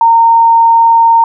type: tone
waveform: sine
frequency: 919 Hz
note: A#5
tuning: 25 cents flat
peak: -3 dBFS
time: 0.01-1.24 s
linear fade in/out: 2 ms
effects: none